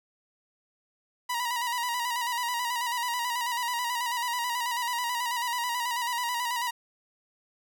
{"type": "tone with vibrato", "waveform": "sawtooth", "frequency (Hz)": 965, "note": "B5", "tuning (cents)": -40, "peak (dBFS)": -24, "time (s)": [1.29, 6.71], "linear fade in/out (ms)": 10, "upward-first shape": "square", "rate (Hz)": 9.2, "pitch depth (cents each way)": 45, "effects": []}